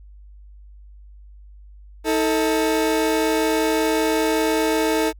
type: tone pair together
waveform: 30% pulse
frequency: 318.1 / 443.4 Hz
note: D#4 / A4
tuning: +38 / +13 cents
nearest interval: tritone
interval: 575 cents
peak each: -18 dBFS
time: 2.04-5.13 s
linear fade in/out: 50 ms
effects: added 50 Hz sine -41 dBFS peak until 5.19 s